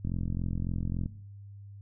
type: click train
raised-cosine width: 5 ms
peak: -20 dBFS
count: 45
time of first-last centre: 0.05-1.059 s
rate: 43.6 Hz
effects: noise-tail reverb RT60 0.6 s tail -19 dB re dry + added 100 Hz sine -44 dBFS peak until 1.81 s